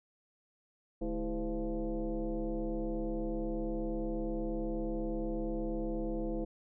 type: tone with frequency modulation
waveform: sine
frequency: 146.83 Hz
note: D3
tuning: in tune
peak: -32 dBFS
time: 1.01-6.45 s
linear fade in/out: 10 ms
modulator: 181 Hz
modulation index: 2.2
effects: none